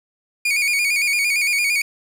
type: tone with vibrato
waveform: 40% pulse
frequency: 2327 Hz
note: D7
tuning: 17 cents flat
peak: -16 dBFS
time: 0.45-1.82 s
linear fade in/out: 5 ms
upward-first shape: square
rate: 8.8 Hz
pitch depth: 68 cents each way
effects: resampled to 32000 Hz + 7-bit